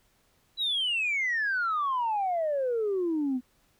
sine exponential sweep, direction down, 3983 to 244.4 Hz, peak -24 dBFS, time 0.57-3.41 s, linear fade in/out 50 ms, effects tanh soft clip ceiling -22 dBFS + pink hiss -67 dBFS RMS until 3.79 s

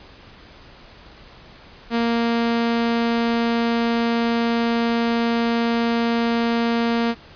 sawtooth tone, 232.9 Hz, A#3, 1 cent flat, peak -14 dBFS, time 1.9-7.15 s, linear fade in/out 50 ms, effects pink hiss -45 dBFS RMS until 7.35 s + resampled to 11025 Hz

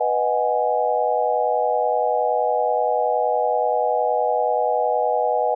sine chord, G# minor seventh, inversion first, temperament equal, 493.9 / 622.3 / 740 / 830.6 Hz, B4 / D#5 / F#5 / G#5, 0 / 0 / 0 / 0 cents, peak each -23 dBFS, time 0-5.55 s, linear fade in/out 10 ms, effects none

